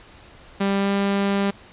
sawtooth tone with pitch glide, 197.6 to 198.86 Hz, G3 to G3, +14 to +25 cents, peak -15 dBFS, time 0.6-1.51 s, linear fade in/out 10 ms, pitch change +11 cents, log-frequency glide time 0.79-0.9 s, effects pink hiss -47 dBFS RMS until 1.72 s + resampled to 8000 Hz

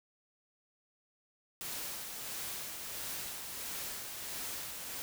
white noise with tremolo, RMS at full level -40 dBFS, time 1.61-5.02 s, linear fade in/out 0 ms, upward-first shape sine, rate 1.5 Hz, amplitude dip 35%, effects none

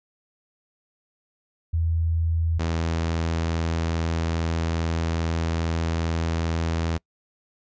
sine / sawtooth tone pair in turn, 82.4 / 82.4 Hz, E2 / E2, 0 / 0 cents, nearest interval unison, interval 0 cents, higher neither, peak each -20 / -19 dBFS, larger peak second, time 1.73-2.59 / 2.59-6.98 s, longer second, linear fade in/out 10 ms, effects noise-tail reverb RT60 0.1 s tail -26 dB re dry + resampled to 16000 Hz

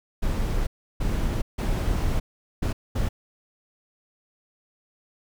brown noise bursts at uneven times, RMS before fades -24 dBFS, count 5, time 0.22-0.67 / 1-1.42 / 1.58-2.2 / 2.62-2.73 / 2.95-3.09 s, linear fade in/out 10 ms, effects none

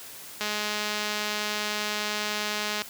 click train, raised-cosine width 0.2 ms, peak -12 dBFS, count 507, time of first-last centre 0.41-2.82 s, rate 210 Hz, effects white hiss -43 dBFS RMS until 2.89 s + high-pass 80 Hz 12 dB/octave

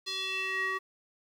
square tone with band-pass filter sweep, 380.3 Hz, F#4, 48 cents sharp, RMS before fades -33 dBFS, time 0.06-0.79 s, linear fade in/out 20 ms, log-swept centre 4200 to 1500 Hz, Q 4, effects 10-bit

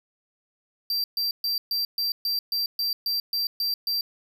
square tone bursts, 4705 Hz, D8, 2 cents sharp, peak -24 dBFS, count 12, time 0.9-4.01 s, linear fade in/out 2 ms, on 140 ms, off 130 ms, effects 10-bit

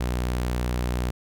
sawtooth tone, 61.2 Hz, B1, 15 cents flat, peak -20 dBFS, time 0-1.11 s, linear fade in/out 10 ms, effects none

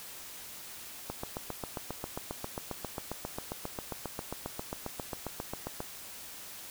click train, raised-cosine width 1 ms, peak -21 dBFS, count 36, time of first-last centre 1.1-5.804 s, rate 7.44 Hz, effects white hiss -46 dBFS RMS until 6.7 s

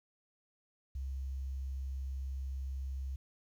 sine tone with quantisation, 66.7 Hz, C2, 34 cents sharp, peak -36 dBFS, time 0.95-3.16 s, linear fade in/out 5 ms, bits 11, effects none

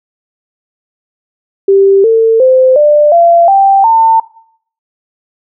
sine tone with pitch steps, 392 / 450.3 / 517.2 / 594.2 / 682.5 / 784 / 900.6 Hz, G4 / A4 / C5 / D5 / F5 / G5 / A5, 0 / +40 / -20 / +20 / -40 / 0 / +40 cents, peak -3 dBFS, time 1.68-4.2 s, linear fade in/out 5 ms, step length 360 ms, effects noise-tail reverb RT60 0.6 s tail -18 dB re dry

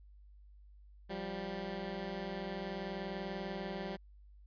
15% pulse tone pair together, 175.78 / 196 Hz, F3 / G3, +12 / 0 cents, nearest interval major second, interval 188 cents, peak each -37 / -34 dBFS, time 1.09-3.97 s, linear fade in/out 20 ms, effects added 50 Hz sine -55 dBFS peak until 4.46 s + resampled to 11025 Hz

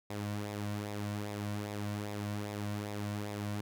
sawtooth tone with flanger, 103.5 Hz, G#2, 5 cents flat, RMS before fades -38 dBFS, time 0.1-3.61 s, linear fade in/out 5 ms, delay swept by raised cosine 0.66 to 2.46 ms, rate 2.5 Hz, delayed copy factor -0.55, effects none

